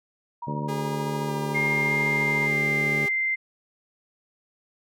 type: tone with tremolo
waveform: sine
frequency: 951 Hz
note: A#5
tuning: 34 cents sharp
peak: -30 dBFS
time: 0.42-2.47 s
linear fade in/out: 5 ms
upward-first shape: sine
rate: 14 Hz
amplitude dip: 60%
type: harmonic tone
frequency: 73.42 Hz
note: D2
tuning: in tune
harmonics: 2 / 3 / 4 / 5 / 6 / 7 / 8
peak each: -30 / -33 / -37 / -40 / -41 / -43 / -40 dBFS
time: 0.47-3.06 s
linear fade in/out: 5 ms
type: tone with vibrato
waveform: sawtooth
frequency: 405.2 Hz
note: G#4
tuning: 43 cents flat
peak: -28 dBFS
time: 0.68-3.09 s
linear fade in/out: 10 ms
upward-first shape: square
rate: 0.82 Hz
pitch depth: 13 cents each way
type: tone with pitch glide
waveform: sine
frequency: 2118 to 2085 Hz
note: C7 to C7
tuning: +21 to -7 cents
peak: -22 dBFS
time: 1.54-3.36 s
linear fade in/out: 20 ms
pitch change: -28 cents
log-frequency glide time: 1.66-2.88 s
effects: none